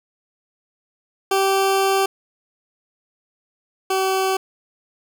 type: tone pair in turn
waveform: 20% pulse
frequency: 388.3 / 381.2 Hz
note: G4 / G4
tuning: -16 / -48 cents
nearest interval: unison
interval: 32 cents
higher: first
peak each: -11 / -13 dBFS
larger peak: first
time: 1.31-2.06 / 3.9-4.37 s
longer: first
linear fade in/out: 5 ms
effects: none